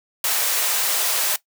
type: high-pass noise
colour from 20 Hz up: white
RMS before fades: -21 dBFS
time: 0.24-1.36 s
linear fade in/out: 2 ms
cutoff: 460 Hz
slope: 24 dB/octave
effects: noise-tail reverb RT60 0.1 s tail -17 dB re dry